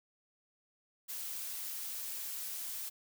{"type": "noise", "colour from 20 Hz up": "blue", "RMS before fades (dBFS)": -41, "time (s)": [1.08, 2.9], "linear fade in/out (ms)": 20, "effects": []}